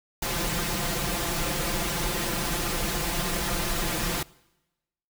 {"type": "noise with comb filter", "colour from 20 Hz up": "pink", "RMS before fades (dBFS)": -28, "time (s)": [0.22, 4.23], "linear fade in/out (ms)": 5, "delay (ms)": 5.8, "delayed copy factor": 0.95, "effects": ["noise-tail reverb RT60 1.0 s tail -23 dB re dry"]}